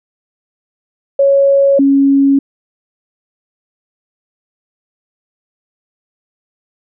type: tone pair in turn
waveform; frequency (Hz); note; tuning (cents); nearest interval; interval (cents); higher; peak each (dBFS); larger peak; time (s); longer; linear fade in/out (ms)
sine; 554 / 276.2; C#5 / C#4; -1 / -6; octave; 1205; first; -6; neither; 1.19-1.79 / 1.79-2.39; neither; 5
effects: none